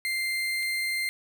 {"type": "tone pair in turn", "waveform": "35% pulse", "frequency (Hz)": [2093, 2093], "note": ["C7", "C7"], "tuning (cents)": [0, 0], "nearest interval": "unison", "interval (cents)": 0, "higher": "neither", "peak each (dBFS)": -25, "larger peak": "neither", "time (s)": [[0.05, 0.63], [0.63, 1.09]], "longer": "first", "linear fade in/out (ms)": 0, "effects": ["11-bit"]}